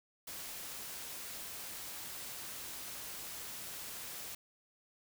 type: noise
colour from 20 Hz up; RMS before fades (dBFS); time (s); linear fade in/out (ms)
white; -45; 0.27-4.35; 5
effects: none